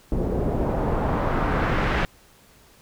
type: noise with low-pass filter sweep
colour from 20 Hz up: pink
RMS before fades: -23 dBFS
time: 0.12-2.05 s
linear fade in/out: 0 ms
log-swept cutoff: 410 to 2200 Hz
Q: 1.2
effects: pink hiss -54 dBFS RMS until 2.81 s